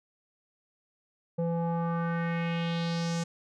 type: tone with low-pass filter sweep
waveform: square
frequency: 168.3 Hz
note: E3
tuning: 36 cents sharp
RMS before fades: -30 dBFS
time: 1.38-3.24 s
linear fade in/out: 10 ms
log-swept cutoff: 560 to 7100 Hz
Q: 2.6
effects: none